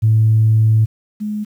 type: tone pair in turn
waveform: sine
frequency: 110 / 210.7 Hz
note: A2 / G#3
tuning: 0 / +25 cents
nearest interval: major seventh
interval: 1125 cents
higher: second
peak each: -8 / -19 dBFS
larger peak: first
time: 0.02-0.86 / 1.2-1.45 s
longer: first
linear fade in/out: 20 ms
effects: tanh soft clip ceiling -4 dBFS + 8-bit